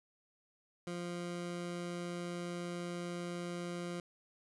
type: tone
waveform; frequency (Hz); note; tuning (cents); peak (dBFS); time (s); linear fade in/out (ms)
20% pulse; 174.6; F3; 0; -34; 0.87-4; 2
effects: resampled to 24000 Hz